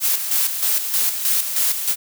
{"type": "noise with tremolo", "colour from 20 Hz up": "blue", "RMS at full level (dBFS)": -18, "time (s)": [0, 1.96], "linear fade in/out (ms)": 50, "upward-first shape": "square", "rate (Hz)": 3.2, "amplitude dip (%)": 55, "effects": []}